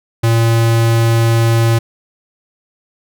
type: tone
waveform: square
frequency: 114.9 Hz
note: A#2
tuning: 25 cents flat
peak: -10 dBFS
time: 0.23-1.79 s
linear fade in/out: 10 ms
effects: none